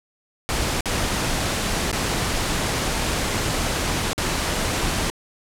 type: noise with dropouts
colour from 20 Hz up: pink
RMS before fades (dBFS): -23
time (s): 0.49-5.1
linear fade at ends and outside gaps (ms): 0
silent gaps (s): 0.808-0.857 / 1.915-1.928 / 4.131-4.179
effects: low-pass 10000 Hz 12 dB/octave